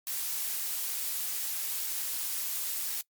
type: noise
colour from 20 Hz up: blue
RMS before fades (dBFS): -33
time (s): 0.07-3.01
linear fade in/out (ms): 0
effects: noise-tail reverb RT60 0.1 s tail -22 dB re dry + MP3 96 kbps